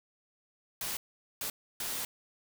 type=noise bursts at uneven times; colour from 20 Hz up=white; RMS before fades=-36 dBFS; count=3; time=0.81-0.97 / 1.41-1.5 / 1.8-2.05 s; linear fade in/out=2 ms; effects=none